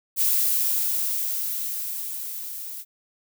violet noise with level ramp, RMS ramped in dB -20 to -36 dBFS, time 0.16-2.85 s, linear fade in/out 50 ms, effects none

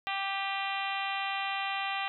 harmonic tone with a mistuned harmonic, 392 Hz, G4, in tune, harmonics 2 / 3 / 4 / 5 / 6 / 7 / 8 / 9 / 10, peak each -35 / -38 / -43 / -39 / -40 / -39 / -41 / -46 / -47 dBFS, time 0.07-2.08 s, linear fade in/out 0 ms, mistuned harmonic 6, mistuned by +37 cents, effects none

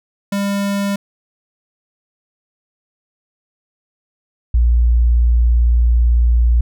square / sine tone pair in turn, 200 / 58.98 Hz, G3 / A#1, +35 / +21 cents, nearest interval octave + major sixth, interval 2114 cents, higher first, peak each -17 / -9 dBFS, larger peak second, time 0.32-0.96 / 4.54-6.61 s, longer second, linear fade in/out 5 ms, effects none

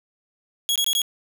sawtooth tone bursts, 3322 Hz, G#7, in tune, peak -16 dBFS, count 4, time 0.69-1.018 s, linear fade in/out 0 ms, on 67 ms, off 20 ms, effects none

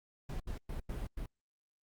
brown noise bursts at uneven times, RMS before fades -39 dBFS, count 5, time 0.29-0.4 / 0.47-0.58 / 0.69-0.8 / 0.89-1.07 / 1.17-1.26 s, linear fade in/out 5 ms, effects Opus 48 kbps

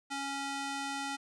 square tone with high-pass filter, 277.2 Hz, C#4, in tune, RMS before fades -37 dBFS, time 0.1-1.17 s, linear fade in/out 20 ms, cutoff 620 Hz, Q 0.68, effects resampled to 22050 Hz

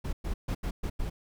brown noise bursts at uneven times, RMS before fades -31 dBFS, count 6, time 0.04-0.13 / 0.24-0.34 / 0.48-0.55 / 0.63-0.71 / 0.83-0.9 / 0.99-1.1 s, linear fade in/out 10 ms, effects none

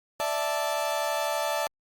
35% pulse chord, D suspended second, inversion none, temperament equal, 587.3 / 659.3 / 880 Hz, D5 / E5 / A5, 0 / 0 / 0 cents, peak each -29 dBFS, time 0.2-1.67 s, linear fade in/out 0 ms, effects Opus 48 kbps

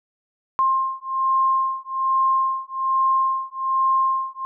sine beating tone pair, 1059 / 1060.2 Hz, C6 / C6, +21 / +23 cents, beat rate 1.2 Hz, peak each -21 dBFS, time 0.59-4.45 s, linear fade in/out 0 ms, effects none

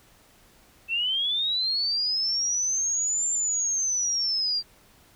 sine linear two-way sweep, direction up then down, 2637 to 7300 to 4680 Hz, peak -23 dBFS, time 0.88-4.63 s, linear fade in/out 50 ms, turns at 3.29 s, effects pink hiss -57 dBFS RMS until 5.15 s

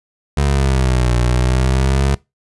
25% pulse exponential two-way sweep, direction down then up, 71.9 to 60 to 69.1 Hz, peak -9 dBFS, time 0.37-2.15 s, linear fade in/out 5 ms, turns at 1.15 s, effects noise-tail reverb RT60 0.2 s tail -21 dB re dry + resampled to 24000 Hz

